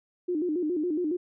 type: tone with vibrato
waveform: sine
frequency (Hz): 329.6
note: E4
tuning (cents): 0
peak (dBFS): -25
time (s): 0.28-1.17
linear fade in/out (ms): 10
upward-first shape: square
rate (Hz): 7.2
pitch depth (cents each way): 140
effects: none